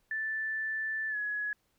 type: tone with pitch glide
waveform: sine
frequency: 1760 to 1684.4 Hz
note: A6 to G#6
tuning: 0 to +24 cents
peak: -31 dBFS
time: 0.11-1.53 s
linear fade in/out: 2 ms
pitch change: -76 cents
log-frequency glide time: 1.09-1.17 s
effects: pink hiss -74 dBFS RMS until 1.78 s